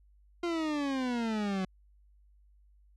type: exponential sweep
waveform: 40% pulse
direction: down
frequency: 350.4 to 185 Hz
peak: -29 dBFS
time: 0.43-1.65 s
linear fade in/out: 5 ms
effects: added 50 Hz sine -59 dBFS peak until 2.96 s + low-pass 5000 Hz 12 dB/octave